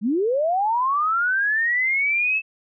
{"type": "linear sweep", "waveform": "sine", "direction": "up", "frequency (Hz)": [188, 2637], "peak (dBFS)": -18, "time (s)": [0.01, 2.42], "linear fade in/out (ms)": 50, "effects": []}